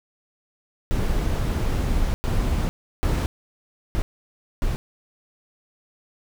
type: noise bursts at uneven times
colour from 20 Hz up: brown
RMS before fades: -22 dBFS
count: 5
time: 0.91-2.14 / 2.24-2.69 / 3.03-3.26 / 3.95-4.02 / 4.62-4.76 s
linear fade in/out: 0 ms
effects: none